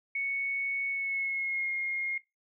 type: tone with pitch glide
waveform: sine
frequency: 2217 to 2140 Hz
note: C#7 to C7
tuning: 0 to +38 cents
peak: -29 dBFS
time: 0.15-2.18 s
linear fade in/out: 5 ms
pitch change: -62 cents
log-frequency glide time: 0.89-1.71 s
effects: noise-tail reverb RT60 0.2 s tail -19 dB re dry